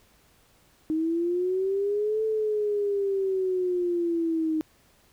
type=linear two-way sweep; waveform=sine; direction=up then down; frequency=311.1 to 440 to 311.1 Hz; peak=-23 dBFS; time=0.9-4.61 s; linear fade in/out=0 ms; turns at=2.24 s; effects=pink hiss -61 dBFS RMS until 5.12 s